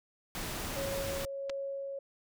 pink noise, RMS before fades -38 dBFS, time 0.35-1.25 s, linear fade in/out 0 ms
sine tone with tremolo, 551 Hz, C#5, 11 cents flat, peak -34 dBFS, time 0.76-1.99 s, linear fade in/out 5 ms, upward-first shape sine, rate 1.5 Hz, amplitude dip 25%
clicks, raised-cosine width 0.2 ms, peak -24 dBFS, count 2, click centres 1.496 / 1.499 s
effects none

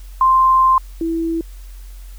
sine tone pair in turn, 1046.5 / 329.6 Hz, C6 / E4, 0 / 0 cents, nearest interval octave + minor sixth, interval 2000 cents, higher first, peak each -9 / -17 dBFS, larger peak first, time 0.21-0.78 / 1.01-1.41 s, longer first, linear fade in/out 2 ms, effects added 45 Hz sine -32 dBFS peak until 2.18 s + white hiss -49 dBFS RMS until 2.18 s

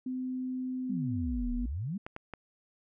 sine tone with pitch glide, 256 to 243.6 Hz, C4 to B3, -38 to -24 cents, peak -32 dBFS, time 0.06-1.66 s, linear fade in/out 5 ms, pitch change -86 cents, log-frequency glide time 0.82-1.52 s
sine exponential two-way sweep, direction down then up, 217.1 to 34 to 217.1 Hz, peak -32 dBFS, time 0.89-1.98 s, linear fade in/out 10 ms, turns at 1.54 s
clicks, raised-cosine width 0.5 ms, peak -25 dBFS, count 3, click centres 2.065 / 2.164 / 2.337 s
effects none

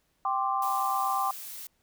sine chord, G suspended fourth, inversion none, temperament equal, 784 / 1046.5 / 1174.7 Hz, G5 / C6 / D6, 0 / 0 / 0 cents, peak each -29 / -30 / -30 dBFS, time 0.25-1.31 s, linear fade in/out 2 ms
blue noise, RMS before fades -41 dBFS, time 0.62-1.67 s, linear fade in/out 2 ms
effects pink hiss -72 dBFS RMS until 1.82 s

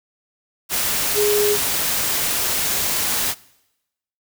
sine tone in noise, 415.3 Hz, G#4, in tune, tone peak -16 dBFS, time 1.14-1.58 s, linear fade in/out 50 ms, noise white, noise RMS -21 dBFS, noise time 0.69-3.35 s, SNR +2 dB, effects noise-tail reverb RT60 0.9 s tail -22 dB re dry

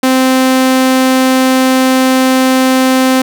sawtooth tone, 260 Hz, C4, 11 cents flat, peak -3 dBFS, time 0.03-3.22 s, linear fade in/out 5 ms, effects none

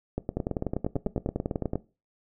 two click trains, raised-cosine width 2 ms, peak -15 / -14 dBFS, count 15 / 15, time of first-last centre 0.18-1.734 / 0.37-1.756 s, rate 9.01 / 10.1 Hz, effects noise-tail reverb RT60 0.3 s tail -19 dB re dry

